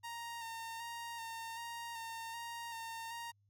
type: tone with vibrato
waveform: sawtooth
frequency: 923 Hz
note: A#5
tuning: 17 cents flat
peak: -39 dBFS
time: 0.03-3.32 s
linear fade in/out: 20 ms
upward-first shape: square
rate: 1.3 Hz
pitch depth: 21 cents each way
effects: added 101 Hz sine -70 dBFS peak until 3.49 s